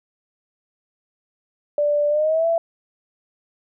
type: tone with pitch glide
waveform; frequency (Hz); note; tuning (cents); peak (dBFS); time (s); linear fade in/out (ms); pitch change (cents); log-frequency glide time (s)
sine; 587.3 to 666.9; D5 to E5; 0 to +20; -16; 1.78-2.58; 2; +220; 2.09-2.47
effects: none